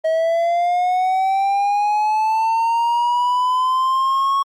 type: linear sweep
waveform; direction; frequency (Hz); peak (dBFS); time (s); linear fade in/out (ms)
triangle; up; 636 to 1106; -13; 0.04-4.43; 10
effects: Opus 32 kbps

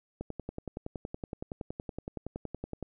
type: click train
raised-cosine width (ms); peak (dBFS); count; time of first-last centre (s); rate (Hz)
2; -23; 29; 0.21-2.827; 10.7
effects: none

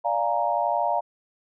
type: chord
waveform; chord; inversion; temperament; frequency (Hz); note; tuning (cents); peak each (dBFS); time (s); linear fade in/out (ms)
sine; Bb dominant seventh; first; equal; 587.3 / 698.5 / 830.6 / 932.3; D5 / F5 / Ab5 / Bb5; 0 / 0 / 0 / 0; -28 / -25 / -29 / -26; 0.04-1.01; 20
effects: none

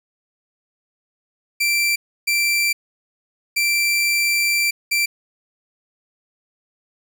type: tone bursts at uneven times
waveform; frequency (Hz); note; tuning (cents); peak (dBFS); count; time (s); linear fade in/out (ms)
sawtooth; 2349; D7; 0; -13; 4; 1.6-1.96 / 2.27-2.73 / 3.56-4.71 / 4.91-5.06; 10
effects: none

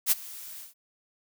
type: noise with ADSR envelope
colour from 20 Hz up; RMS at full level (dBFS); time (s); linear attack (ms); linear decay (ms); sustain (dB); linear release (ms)
blue; -20; 0.06-0.74; 55; 23; -22; 140
effects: none

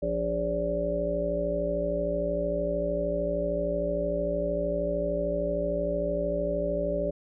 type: harmonic tone with a mistuned harmonic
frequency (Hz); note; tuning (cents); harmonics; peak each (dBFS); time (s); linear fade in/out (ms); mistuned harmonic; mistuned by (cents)
58; A#1; -8; 1 / 3 / 5 / 7 / 9 / 10; -35 / -35 / -37 / -34 / -36 / -28; 0.02-7.11; 10; 9; +16
effects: none

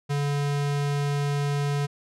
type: tone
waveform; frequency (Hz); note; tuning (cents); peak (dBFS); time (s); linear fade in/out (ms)
square; 143.4; D3; -41; -24; 0.09-1.87; 20
effects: low-pass 9000 Hz 12 dB/octave

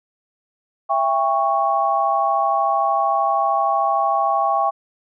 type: chord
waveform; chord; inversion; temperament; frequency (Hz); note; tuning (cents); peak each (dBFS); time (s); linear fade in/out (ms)
sine; C# diminished; first; just; 665.2 / 798.3 / 1108.7; E5 / G5 / C#6; +16 / +31 / 0; -22 / -19 / -20; 0.89-4.71; 20
effects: none

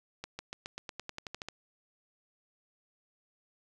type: accelerating click train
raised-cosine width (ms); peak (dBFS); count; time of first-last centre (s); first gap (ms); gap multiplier
0.2; -22; 13; 0.24-1.486; 150; 0.93
effects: none

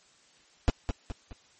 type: noise with echo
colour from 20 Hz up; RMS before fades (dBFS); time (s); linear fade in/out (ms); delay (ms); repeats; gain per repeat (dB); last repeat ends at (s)
brown; -20; 0.68-0.7; 0; 210; 3; -7; 1.33
effects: white hiss -61 dBFS RMS until 1.59 s + MP3 32 kbps

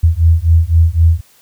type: beating tone pair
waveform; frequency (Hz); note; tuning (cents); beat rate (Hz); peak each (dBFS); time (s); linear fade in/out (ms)
sine; 80.7 / 84.6; E2 / E2; -36 / +45; 3.9; -10; 0.03-1.21; 10
effects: white hiss -49 dBFS RMS until 1.41 s

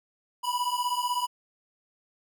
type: beating tone pair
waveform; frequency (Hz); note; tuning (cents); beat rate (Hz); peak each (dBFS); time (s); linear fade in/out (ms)
square; 975 / 991; B5 / B5; -23 / +6; 16; -30; 0.43-1.27; 20
effects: none

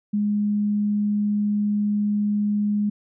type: tone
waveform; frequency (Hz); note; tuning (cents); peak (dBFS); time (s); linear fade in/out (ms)
sine; 207.3; G#3; -3; -19; 0.13-2.9; 10
effects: none

